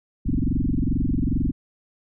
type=tone with frequency modulation; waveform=sine; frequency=116.54 Hz; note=A#2; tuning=in tune; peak=-19 dBFS; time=0.25-1.52 s; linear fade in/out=20 ms; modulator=22.4 Hz; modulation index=7.7; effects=none